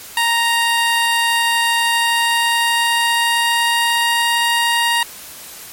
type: tone with pitch glide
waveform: 15% pulse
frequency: 932.3 to 938.2 Hz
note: A#5 to A#5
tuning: 0 to +11 cents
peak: -7 dBFS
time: 0.17-5.03 s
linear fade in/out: 2 ms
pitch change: +11 cents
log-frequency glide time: 1.8-4.41 s
effects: white hiss -35 dBFS RMS until 5.72 s + MP3 64 kbps